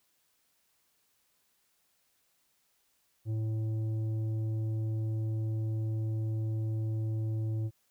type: tone with tanh clipping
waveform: triangle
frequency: 110 Hz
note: A2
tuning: in tune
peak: -31 dBFS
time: 3.25-7.71 s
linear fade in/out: 50 ms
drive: 12 dB
effects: white hiss -73 dBFS RMS until 7.9 s